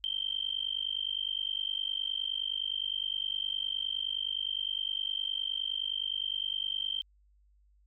sine tone with amplitude modulation, 3136 Hz, G7, in tune, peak -27 dBFS, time 0.04-7.02 s, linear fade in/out 0 ms, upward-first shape sine, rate 49.7 Hz, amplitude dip 100%, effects added 50 Hz sine -62 dBFS peak until 7.86 s

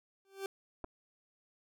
40% pulse tone with exponential growth, 390 Hz, G4, 9 cents flat, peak -33 dBFS, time 0.25-0.46 s, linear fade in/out 1 ms, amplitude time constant 45 ms
clicks, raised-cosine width 1 ms, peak -29 dBFS, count 2, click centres 0.842 / 0.845 s
effects none

